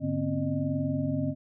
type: tone cluster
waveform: sine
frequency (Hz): 101.7 / 146.2 / 247.3 / 268.3 / 611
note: G#2 / D3 / B3 / C4 / D#5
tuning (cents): -36 / -7 / +3 / +44 / -32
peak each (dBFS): -35 / -31 / -34 / -30 / -36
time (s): 0-1.35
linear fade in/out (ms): 50
effects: none